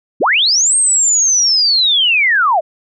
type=linear two-way sweep; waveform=sine; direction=up then down; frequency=128.7 to 8560 to 577 Hz; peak=-9 dBFS; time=0.2-2.61 s; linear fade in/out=20 ms; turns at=0.76 s; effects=none